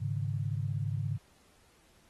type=chord; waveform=sine; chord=Ab suspended fourth; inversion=none; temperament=equal; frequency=103.83 / 138.59 / 155.56 Hz; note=Ab2 / Db3 / Eb3; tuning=0 / 0 / 0 cents; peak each=-33 / -34 / -39 dBFS; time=0-1.18 s; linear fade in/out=20 ms; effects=pink hiss -65 dBFS RMS until 2.09 s + AAC 32 kbps